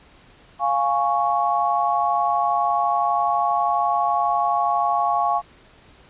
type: chord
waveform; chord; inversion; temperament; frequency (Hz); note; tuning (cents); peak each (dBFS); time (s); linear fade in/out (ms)
sine; Db major; first; equal; 698.5 / 830.6 / 1108.7; F5 / Ab5 / Db6; 0 / 0 / 0; -22; 0.59-5.42; 50
effects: pink hiss -51 dBFS RMS until 6.09 s + resampled to 8000 Hz